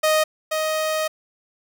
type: tone pair in turn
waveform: sawtooth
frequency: 622.3 / 625.7 Hz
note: D#5 / D#5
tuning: 0 / +10 cents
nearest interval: unison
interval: 10 cents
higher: second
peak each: -12 / -17 dBFS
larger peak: first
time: 0.03-0.24 / 0.51-1.08 s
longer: second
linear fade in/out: 10 ms
effects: none